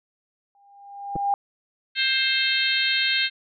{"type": "tone with exponential growth", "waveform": "sine", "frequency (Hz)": 803, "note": "G5", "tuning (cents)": 41, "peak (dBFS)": -17, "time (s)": [0.55, 1.34], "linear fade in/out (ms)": 1, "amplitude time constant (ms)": 170}
{"type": "clicks", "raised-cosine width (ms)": 2, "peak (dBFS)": -18, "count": 2, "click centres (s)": [1.156, 1.162]}
{"type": "harmonic tone", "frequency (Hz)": 528, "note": "C5", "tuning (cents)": 16, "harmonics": [3, 4, 5, 6, 7, 8], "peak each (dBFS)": [-27, -27, -27, -27, -27, -27], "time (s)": [1.95, 3.3], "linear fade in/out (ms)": 50}
{"effects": []}